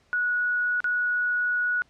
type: tone with dropouts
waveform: sine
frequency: 1463 Hz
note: F#6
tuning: 20 cents flat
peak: -22 dBFS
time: 0.13-1.82 s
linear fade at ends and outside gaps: 0 ms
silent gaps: 0.804-0.843 s
effects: pink hiss -63 dBFS RMS until 1.89 s + low-pass 6000 Hz 12 dB/octave